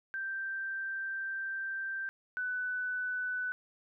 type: tone pair in turn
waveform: sine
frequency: 1568 / 1496.6 Hz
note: G6 / F#6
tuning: 0 / +19 cents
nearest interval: minor second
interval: 81 cents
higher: first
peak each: -34 / -32 dBFS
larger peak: second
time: 0.14-2.09 / 2.37-3.52 s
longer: first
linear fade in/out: 0 ms
effects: none